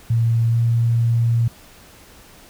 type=tone with pitch glide; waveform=sine; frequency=115.3 to 116.64 Hz; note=A#2 to A#2; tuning=-19 to +1 cents; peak=-14 dBFS; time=0.1-1.48 s; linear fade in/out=5 ms; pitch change=+20 cents; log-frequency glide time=0.5-0.56 s; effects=pink hiss -46 dBFS RMS until 2.49 s